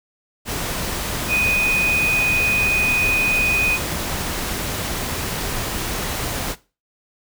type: tone in noise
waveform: sine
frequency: 2489 Hz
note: D#7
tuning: in tune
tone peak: -16 dBFS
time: 1.28-3.79 s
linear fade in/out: 50 ms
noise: pink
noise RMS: -25 dBFS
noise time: 0.45-6.56 s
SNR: +6 dB
effects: noise-tail reverb RT60 0.3 s tail -18 dB re dry